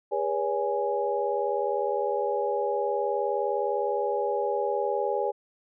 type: tone cluster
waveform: sine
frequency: 406.4 / 486.5 / 566 / 830 Hz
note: G#4 / B4 / C#5 / G#5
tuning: -38 / -26 / +36 / -1 cents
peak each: -30 dBFS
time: 0.11-5.32 s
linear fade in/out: 20 ms
effects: none